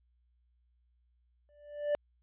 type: tone with exponential growth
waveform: triangle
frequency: 587.3 Hz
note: D5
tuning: in tune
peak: -23 dBFS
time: 1.49-1.95 s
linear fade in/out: 0 ms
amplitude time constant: 100 ms
effects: added 60 Hz sine -68 dBFS peak until 2.22 s + resampled to 8000 Hz